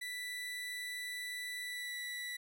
30% pulse tone with pitch glide, 1975.5 to 1963 Hz, B6 to B6, 0 to -11 cents, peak -37 dBFS, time 0.01-2.37 s, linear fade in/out 10 ms, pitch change -11 cents, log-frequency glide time 1.59-1.96 s, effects none

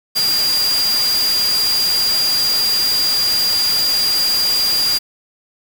sine tone in noise, 4795 Hz, D8, 35 cents sharp, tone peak -14 dBFS, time 0.15-4.99 s, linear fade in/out 20 ms, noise white, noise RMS -23 dBFS, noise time 0.15-4.99 s, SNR +6 dB, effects none

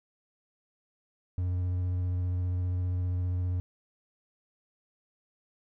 triangle tone with vibrato, 90.1 Hz, F#2, 45 cents flat, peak -25 dBFS, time 1.38-3.6 s, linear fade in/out 0 ms, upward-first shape square, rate 15 Hz, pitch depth 12 cents each way, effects none

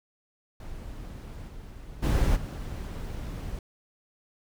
brown noise with level steps, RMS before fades -40 / -43 / -23 / -35 dBFS, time 0.6-3.59 s, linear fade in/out 2 ms, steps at 1.47 / 2.02 / 2.35 s, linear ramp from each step 20 ms, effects none

